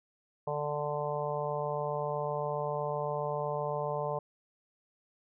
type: harmonic tone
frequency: 147.7 Hz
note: D3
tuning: 10 cents sharp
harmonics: 1 / 3 / 4 / 5 / 6 / 7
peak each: -39 / -37 / -35 / -40 / -39 / -40 dBFS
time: 0.47-4.19 s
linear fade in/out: 5 ms
effects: none